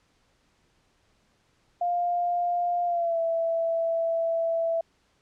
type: tone with pitch glide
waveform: sine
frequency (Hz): 702 to 662.6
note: F5 to E5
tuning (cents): +9 to +9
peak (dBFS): -23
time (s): 1.81-4.81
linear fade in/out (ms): 5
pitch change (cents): -100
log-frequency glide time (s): 2.85-3.19
effects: pink hiss -67 dBFS RMS until 5.21 s + low-pass 7000 Hz 12 dB/octave